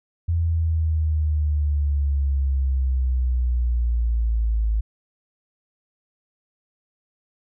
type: exponential sweep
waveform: sine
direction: down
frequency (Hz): 84.5 to 53.6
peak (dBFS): -18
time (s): 0.28-4.81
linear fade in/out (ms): 10
effects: none